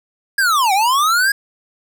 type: linear two-way sweep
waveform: square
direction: down then up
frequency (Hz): 1661.2 to 743 to 1661.2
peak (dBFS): -13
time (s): 0.38-1.32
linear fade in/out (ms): 5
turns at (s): 0.73
effects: none